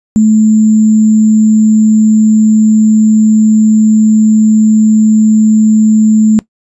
sine tone with sample-and-hold, 217.2 Hz, A3, 22 cents flat, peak -3 dBFS, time 0.16-6.39 s, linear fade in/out 0 ms, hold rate 7350 Hz, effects noise-tail reverb RT60 0.1 s tail -19 dB re dry + resampled to 22050 Hz

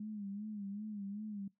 sine tone with vibrato, 206.1 Hz, G#3, 13 cents flat, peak -40 dBFS, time 0-1.48 s, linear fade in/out 5 ms, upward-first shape sine, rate 2.6 Hz, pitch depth 80 cents each way, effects noise-tail reverb RT60 0.2 s tail -23 dB re dry

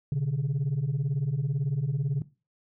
sine beating tone pair, 126.9 / 144.9 Hz, B2 / D3, +47 / -23 cents, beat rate 18 Hz, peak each -28 / -24 dBFS, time 0.12-2.22 s, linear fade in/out 2 ms, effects noise-tail reverb RT60 0.3 s tail -19 dB re dry + tanh soft clip ceiling -22 dBFS

